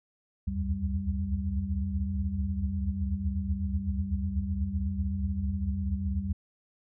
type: tone cluster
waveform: sine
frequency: 67.4 / 72 / 80.2 / 88.1 / 195.8 Hz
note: C#2 / D2 / E2 / F2 / G3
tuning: -48 / -34 / -47 / +16 / -2 cents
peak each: -36 / -34 / -34 / -34 / -33 dBFS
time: 0.47-6.33 s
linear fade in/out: 10 ms
effects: none